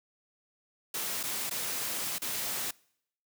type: noise with dropouts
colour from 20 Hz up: white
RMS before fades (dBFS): -34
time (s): 0.94-2.71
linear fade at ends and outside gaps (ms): 5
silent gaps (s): 1.231-1.235 / 1.497-1.509 / 2.184-2.218
effects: noise-tail reverb RT60 0.7 s tail -25 dB re dry + high-pass 100 Hz 12 dB/octave